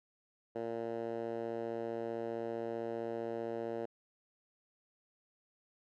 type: tone with band-pass filter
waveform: 10% pulse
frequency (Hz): 115.4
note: A#2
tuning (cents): -17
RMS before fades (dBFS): -39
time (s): 0.55-3.86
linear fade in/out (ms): 10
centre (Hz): 480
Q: 1.5
effects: none